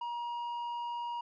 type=tone with tanh clipping; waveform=sine; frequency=951 Hz; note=A#5; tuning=34 cents sharp; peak=-36 dBFS; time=0.01-1.21 s; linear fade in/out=5 ms; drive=6 dB; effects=none